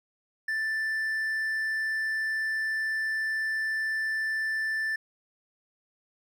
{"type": "tone", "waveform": "triangle", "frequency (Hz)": 1766, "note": "A6", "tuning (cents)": 6, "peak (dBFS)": -25, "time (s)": [0.48, 4.96], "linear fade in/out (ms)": 5, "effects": []}